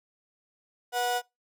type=tone pair together; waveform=35% pulse; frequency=487 / 733 Hz; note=B4 / F#5; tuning=-24 / -16 cents; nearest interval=perfect fifth; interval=708 cents; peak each=-31 / -25 dBFS; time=0.92-1.22 s; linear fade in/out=50 ms; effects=noise-tail reverb RT60 0.2 s tail -23 dB re dry